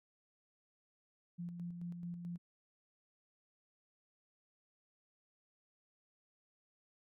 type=tone with tremolo; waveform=sine; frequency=173.4 Hz; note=F3; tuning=12 cents flat; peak=-40 dBFS; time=1.38-2.38 s; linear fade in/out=20 ms; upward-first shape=square; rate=4.6 Hz; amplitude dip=40%; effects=none